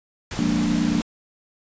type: noise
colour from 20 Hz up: pink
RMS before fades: -31 dBFS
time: 0.31-1.02 s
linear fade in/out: 2 ms
type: chord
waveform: sine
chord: Bb dominant seventh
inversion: second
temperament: equal with one note detuned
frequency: 174.61 / 204.9 / 233.1 / 293.7 Hz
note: F3 / Ab3 / Bb3 / D4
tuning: 0 / -23 / 0 / 0 cents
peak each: -25 / -26 / -23 / -24 dBFS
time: 0.39-1.01 s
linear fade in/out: 0 ms
effects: resampled to 16000 Hz